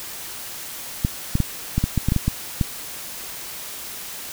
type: clicks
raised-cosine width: 5 ms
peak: -6 dBFS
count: 11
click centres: 1.049 / 1.354 / 1.403 / 1.78 / 1.84 / 1.977 / 2.086 / 2.121 / 2.163 / 2.28 / 2.612 s
effects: white hiss -34 dBFS RMS until 4.32 s